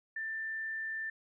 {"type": "tone", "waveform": "sine", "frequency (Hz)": 1779, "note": "A6", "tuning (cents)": 19, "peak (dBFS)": -35, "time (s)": [0.16, 1.1], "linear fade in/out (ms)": 5, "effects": []}